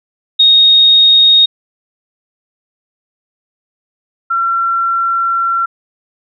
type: tone pair in turn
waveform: sine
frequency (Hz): 3729 / 1360.2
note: A#7 / F6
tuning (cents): 0 / -46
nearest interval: octave + perfect fourth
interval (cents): 1746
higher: first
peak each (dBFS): -4 / -11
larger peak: first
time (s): 0.39-1.46 / 4.3-5.66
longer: second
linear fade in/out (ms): 10
effects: none